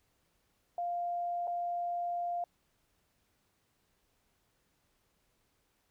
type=tone with dropouts; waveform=sine; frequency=698.5 Hz; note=F5; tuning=in tune; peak=-32 dBFS; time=0.78-2.44 s; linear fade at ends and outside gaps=2 ms; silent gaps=1.472-1.477 s; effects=pink hiss -75 dBFS RMS until 5.9 s